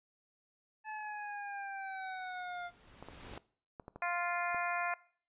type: linear sweep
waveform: 25% pulse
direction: down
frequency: 867 to 698.5 Hz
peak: -36 dBFS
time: 0.84-2.71 s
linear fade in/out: 50 ms
type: noise with exponential growth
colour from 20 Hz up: pink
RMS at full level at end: -47 dBFS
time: 1.86-3.38 s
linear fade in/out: 0 ms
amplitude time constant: 330 ms
type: clicks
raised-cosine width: 1 ms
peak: -32 dBFS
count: 8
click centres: 3.026 / 3.086 / 3.336 / 3.376 / 3.798 / 3.881 / 3.96 / 4.546 s
type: harmonic tone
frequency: 349.2 Hz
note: F4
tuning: in tune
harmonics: 2 / 3 / 4 / 5 / 6 / 7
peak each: -37 / -39 / -40 / -41 / -42 / -42 dBFS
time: 4.02-4.94 s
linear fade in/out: 2 ms
effects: noise-tail reverb RT60 0.5 s tail -21 dB re dry + resampled to 8000 Hz